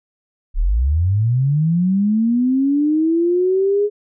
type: linear sweep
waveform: sine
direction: up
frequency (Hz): 30.95 to 418.8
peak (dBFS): -13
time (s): 0.54-3.9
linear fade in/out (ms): 50
effects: none